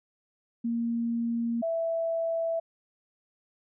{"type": "tone pair in turn", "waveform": "sine", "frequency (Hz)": [233.1, 660.9], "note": ["A#3", "E5"], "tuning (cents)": [0, 4], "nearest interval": "octave + tritone", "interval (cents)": 1804, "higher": "second", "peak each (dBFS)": -26, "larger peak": "neither", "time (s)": [[0.64, 1.62], [1.62, 2.6]], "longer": "neither", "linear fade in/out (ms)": 10, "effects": []}